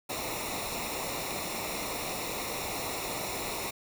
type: noise with comb filter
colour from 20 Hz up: pink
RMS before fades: -35 dBFS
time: 0.09-3.71 s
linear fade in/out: 10 ms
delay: 0.63 ms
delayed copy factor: -0.75
effects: none